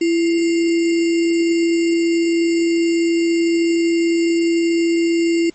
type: tone with sample-and-hold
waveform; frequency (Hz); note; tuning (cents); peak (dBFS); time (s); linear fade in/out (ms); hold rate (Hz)
sine; 335.2; E4; +29; -13; 0.01-5.5; 5; 2450
effects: pink hiss -52 dBFS RMS until 5.54 s + MP3 32 kbps